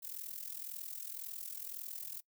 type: noise with amplitude modulation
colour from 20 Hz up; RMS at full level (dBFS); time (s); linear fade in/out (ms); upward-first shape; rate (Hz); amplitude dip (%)
violet; -41; 0.02-2.21; 20; sine; 41.9; 80
effects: noise-tail reverb RT60 0.1 s tail -22 dB re dry